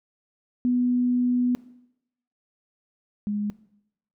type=tone pair in turn; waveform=sine; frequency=246.9 / 207.1 Hz; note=B3 / G#3; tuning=0 / -5 cents; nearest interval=minor third; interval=305 cents; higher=first; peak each=-19 / -24 dBFS; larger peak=first; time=0.65-1.55 / 3.27-3.5 s; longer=first; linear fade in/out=0 ms; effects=noise-tail reverb RT60 0.8 s tail -19 dB re dry